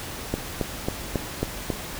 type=click train; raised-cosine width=2 ms; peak=-10 dBFS; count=6; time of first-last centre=0.34-1.702 s; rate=3.67 Hz; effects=pink hiss -35 dBFS RMS until 1.99 s